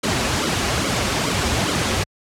pink noise with flanger, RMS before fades -20 dBFS, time 0.03-2.04 s, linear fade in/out 10 ms, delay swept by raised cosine 1.1 to 6.8 ms, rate 2.4 Hz, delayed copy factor -0.95, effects high-pass 60 Hz 12 dB/octave + low-pass 8000 Hz 12 dB/octave

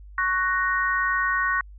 sine chord, F# major, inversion second, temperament equal with one note detuned, 1108.7 / 1487.7 / 1864.7 Hz, C#6 / F#6 / A#6, 0 / +9 / 0 cents, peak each -25 dBFS, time 0.18-1.61 s, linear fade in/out 2 ms, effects added 50 Hz sine -41 dBFS peak until 1.78 s

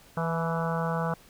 harmonic tone with a mistuned harmonic, 164.81 Hz, E3, in tune, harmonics 1 / 3 / 4 / 5 / 6 / 7 / 8 / 9, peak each -29 / -34 / -35 / -36 / -37 / -37 / -38 / -39 dBFS, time 0.17-1.14 s, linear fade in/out 2 ms, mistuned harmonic 5, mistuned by +38 cents, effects pink hiss -55 dBFS RMS until 1.29 s

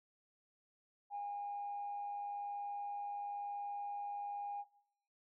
sine tone with amplitude modulation, 814 Hz, G#5, 35 cents flat, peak -37 dBFS, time 1.1-4.65 s, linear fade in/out 50 ms, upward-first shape sine, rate 101 Hz, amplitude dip 30%, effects noise-tail reverb RT60 0.8 s tail -21 dB re dry + tanh soft clip ceiling -35 dBFS

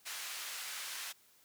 pink band-pass noise, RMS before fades -43 dBFS, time 0.05-1.13 s, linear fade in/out 20 ms, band 1600 to 15000 Hz, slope 12 dB/octave, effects white hiss -66 dBFS RMS until 1.44 s + high-pass 80 Hz 12 dB/octave

